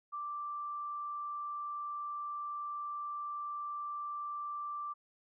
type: tone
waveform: sine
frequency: 1174.7 Hz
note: D6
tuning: in tune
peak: -37 dBFS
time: 0.12-4.94 s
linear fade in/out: 20 ms
effects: none